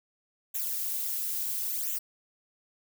violet noise with flanger, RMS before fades -32 dBFS, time 0.54-1.99 s, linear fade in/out 10 ms, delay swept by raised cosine 0.2 to 4.2 ms, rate 0.73 Hz, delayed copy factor -0.95, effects none

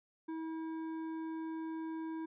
sine tone with hard clipping, 322.1 Hz, E4, 40 cents flat, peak -40 dBFS, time 0.28-2.26 s, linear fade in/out 10 ms, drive 9 dB, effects resampled to 8000 Hz

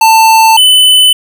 square tone pair in turn, 890 / 3012 Hz, A5 / F#7, +20 / +30 cents, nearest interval octave + major sixth, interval 2110 cents, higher second, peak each -3 dBFS, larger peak neither, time 0.01-0.57 / 0.57-1.13 s, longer neither, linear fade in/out 5 ms, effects none

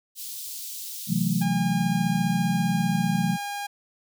white high-pass noise, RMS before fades -36 dBFS, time 0.15-1.46 s, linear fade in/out 50 ms, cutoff 3500 Hz, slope 24 dB/octave
sine chord, F# half-diminished seventh, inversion second, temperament equal, 130.81 / 164.81 / 185 / 220 Hz, C3 / E3 / F#3 / A3, 0 / 0 / 0 / 0 cents, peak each -31 / -26 / -25 / -28 dBFS, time 1.07-3.38 s, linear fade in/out 50 ms
sawtooth tone, 812 Hz, G#5, 39 cents flat, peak -26 dBFS, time 1.41-3.67 s, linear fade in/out 10 ms
effects none

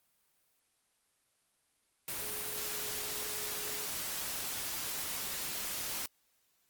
sine tone in noise, 421.5 Hz, G#4, 26 cents sharp, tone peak -49 dBFS, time 2.2-3.86 s, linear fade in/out 2 ms, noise white, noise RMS -38 dBFS, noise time 2.08-6.06 s, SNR -14 dB, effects white hiss -74 dBFS RMS until 6.69 s + Opus 32 kbps

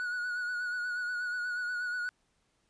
triangle tone with vibrato, 1463 Hz, F#6, 20 cents flat, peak -30 dBFS, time 0-2.09 s, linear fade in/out 0 ms, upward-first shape sine, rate 8.3 Hz, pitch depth 33 cents each way, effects pink hiss -74 dBFS RMS until 2.69 s + resampled to 22050 Hz

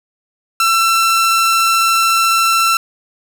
sawtooth tone, 1343 Hz, E6, 32 cents sharp, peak -7 dBFS, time 0.6-2.77 s, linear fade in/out 2 ms, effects none

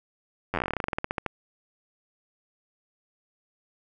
slowing click train, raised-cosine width 0.5 ms, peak -12 dBFS, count 22, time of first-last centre 0.54-1.263 s, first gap 10 ms, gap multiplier 1.11, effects none

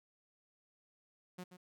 sawtooth tone with echo, 181 Hz, F#3, 38 cents flat, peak -40 dBFS, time 1.38-1.44 s, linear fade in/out 10 ms, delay 130 ms, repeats 1, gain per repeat -10 dB, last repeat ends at 1.57 s, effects none

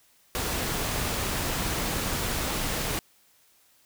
pink noise, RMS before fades -29 dBFS, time 0.35-2.99 s, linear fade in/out 0 ms, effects white hiss -62 dBFS RMS until 3.85 s

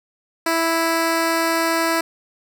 10% pulse tone, 329.6 Hz, E4, in tune, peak -9 dBFS, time 0.46-2.01 s, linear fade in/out 5 ms, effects none

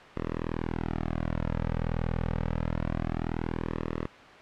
sawtooth tone with flanger, 40.71 Hz, E1, 21 cents flat, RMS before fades -31 dBFS, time 0.16-4.07 s, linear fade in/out 10 ms, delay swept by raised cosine 1.3 to 3 ms, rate 0.26 Hz, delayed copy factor -1, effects white hiss -47 dBFS RMS until 4.41 s + low-pass 2000 Hz 12 dB/octave

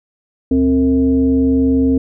sine tone with frequency modulation, 264.6 Hz, C4, 20 cents sharp, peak -10 dBFS, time 0.51-1.98 s, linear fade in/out 5 ms, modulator 192 Hz, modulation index 0.64, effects none

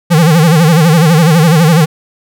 square tone with vibrato, 162.1 Hz, E3, 29 cents flat, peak -5 dBFS, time 0.1-1.86 s, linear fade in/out 20 ms, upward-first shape sine, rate 12 Hz, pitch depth 140 cents each way, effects none

